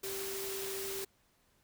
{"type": "tone in noise", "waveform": "sine", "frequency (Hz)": 390, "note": "G4", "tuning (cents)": -9, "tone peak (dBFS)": -40, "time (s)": [0.03, 1.05], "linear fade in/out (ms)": 10, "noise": "white", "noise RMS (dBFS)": -41, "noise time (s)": [0.03, 1.05], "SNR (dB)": -2, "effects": ["pink hiss -71 dBFS RMS until 1.63 s"]}